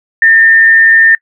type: tone with frequency modulation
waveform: sine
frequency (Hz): 1808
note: A6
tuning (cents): +47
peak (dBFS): -3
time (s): 0.22-1.15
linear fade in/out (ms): 2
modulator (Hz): 120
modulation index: 0.36
effects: noise-tail reverb RT60 0.1 s tail -24 dB re dry